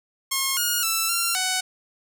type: tone with pitch steps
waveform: 5% pulse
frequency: 1077 / 1434 / 1327 / 1372 / 746 Hz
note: C6 / F6 / E6 / F6 / F#5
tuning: +50 / +45 / +11 / -31 / +14 cents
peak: -10 dBFS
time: 0.31-1.61 s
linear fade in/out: 10 ms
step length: 260 ms
effects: none